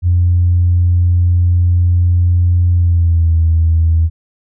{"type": "tone with pitch glide", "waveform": "sine", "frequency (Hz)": [88, 81.63], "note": ["F2", "E2"], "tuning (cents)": [14, -16], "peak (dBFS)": -7, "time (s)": [0.02, 4.1], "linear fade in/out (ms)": 50, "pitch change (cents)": -130, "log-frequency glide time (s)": [2.72, 3.35], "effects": ["tanh soft clip ceiling -3 dBFS"]}